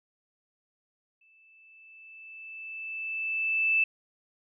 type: tone with exponential growth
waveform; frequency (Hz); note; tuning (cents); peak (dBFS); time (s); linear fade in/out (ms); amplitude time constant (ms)
sine; 2637; E7; 0; -20; 1.21-3.84; 5; 570
effects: none